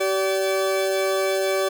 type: tone pair together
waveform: 40% pulse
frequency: 384 / 577 Hz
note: G4 / D5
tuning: -36 / -31 cents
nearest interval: perfect fifth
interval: 705 cents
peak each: -22 dBFS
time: 0-1.69 s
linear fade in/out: 10 ms
effects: none